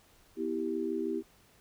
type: chord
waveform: sine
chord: E minor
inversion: second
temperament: equal with one note detuned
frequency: 246.9 / 325.8 / 392 Hz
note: B3 / E4 / G4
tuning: 0 / -20 / 0 cents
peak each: -37 / -34 / -34 dBFS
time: 0.36-1.23 s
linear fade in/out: 50 ms
effects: pink hiss -63 dBFS RMS until 1.6 s